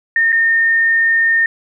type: tone with dropouts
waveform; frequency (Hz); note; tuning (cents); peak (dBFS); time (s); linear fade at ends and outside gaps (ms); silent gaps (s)
sine; 1825; A#6; -37; -10; 0.16-1.46; 2; 0.321-0.326
effects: none